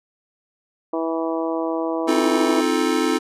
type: harmonic tone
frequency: 163.4 Hz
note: E3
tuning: 15 cents flat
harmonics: 2 / 3 / 4 / 5 / 6 / 7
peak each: -24 / -27 / -27 / -34 / -31 / -35 dBFS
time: 0.93-2.61 s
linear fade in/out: 5 ms
type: chord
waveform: square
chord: F dominant seventh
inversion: second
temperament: just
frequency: 261.9 / 314.3 / 349.2 / 436.5 Hz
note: C4 / Eb4 / F4 / A4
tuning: +2 / +18 / 0 / -14 cents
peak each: -24 / -23 / -25 / -25 dBFS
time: 2.07-3.19 s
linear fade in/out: 20 ms
effects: low-pass 10000 Hz 12 dB/octave